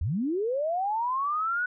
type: linear sweep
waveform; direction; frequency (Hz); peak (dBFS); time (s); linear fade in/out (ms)
sine; up; 64.3 to 1491; -25; 0.01-1.66; 5
effects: none